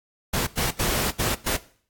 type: noise bursts at uneven times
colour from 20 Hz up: pink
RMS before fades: -24 dBFS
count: 5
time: 0.33-0.47 / 0.57-0.71 / 0.79-1.11 / 1.19-1.35 / 1.46-1.57 s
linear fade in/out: 10 ms
effects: noise-tail reverb RT60 0.5 s tail -18 dB re dry + AAC 64 kbps